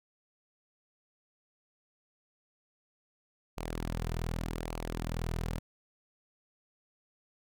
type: tone with flanger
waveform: sawtooth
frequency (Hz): 41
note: E1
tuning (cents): -9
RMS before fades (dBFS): -36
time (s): 3.57-5.59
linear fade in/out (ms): 10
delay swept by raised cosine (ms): 0.55 to 3.65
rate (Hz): 0.85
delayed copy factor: -0.5
effects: none